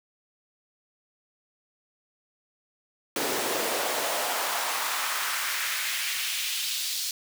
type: noise with high-pass filter sweep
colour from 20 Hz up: pink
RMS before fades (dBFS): -29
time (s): 3.16-7.11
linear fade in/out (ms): 2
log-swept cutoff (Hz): 340 to 4300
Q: 1.6
effects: none